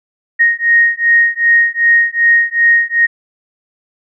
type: beating tone pair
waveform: sine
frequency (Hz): 1864.7 / 1867.3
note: A#6 / A#6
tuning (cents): 0 / +2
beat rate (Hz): 2.6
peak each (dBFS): -11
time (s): 0.39-3.07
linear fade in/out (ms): 20
effects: none